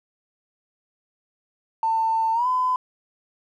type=tone with pitch glide; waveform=triangle; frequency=896 to 1011.6 Hz; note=A5 to B5; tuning=+31 to +41 cents; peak=-15 dBFS; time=1.83-2.76 s; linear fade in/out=2 ms; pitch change=+210 cents; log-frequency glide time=2.33-2.47 s; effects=tanh soft clip ceiling -17 dBFS